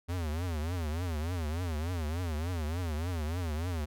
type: tone with vibrato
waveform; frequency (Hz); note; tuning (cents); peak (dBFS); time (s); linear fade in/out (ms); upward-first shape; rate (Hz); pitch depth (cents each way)
square; 82.41; E2; 0; -32; 0.08-3.86; 20; triangle; 3.4; 210
effects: none